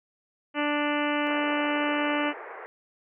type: harmonic tone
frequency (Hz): 294.1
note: D4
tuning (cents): +3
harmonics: 1 / 2 / 3 / 4 / 5 / 6 / 7 / 8 / 9 / 10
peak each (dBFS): -28 / -31 / -33 / -34 / -35 / -36 / -36 / -37 / -38 / -38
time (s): 0.54-2.34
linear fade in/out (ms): 50
type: band-pass noise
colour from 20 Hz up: pink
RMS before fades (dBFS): -41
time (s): 1.27-2.66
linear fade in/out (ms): 0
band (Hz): 390 to 2100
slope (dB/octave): 48
effects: none